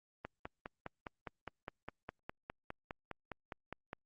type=click train; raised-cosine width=0.5 ms; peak=-27 dBFS; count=19; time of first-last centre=0.25-3.931 s; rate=4.89 Hz; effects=Opus 32 kbps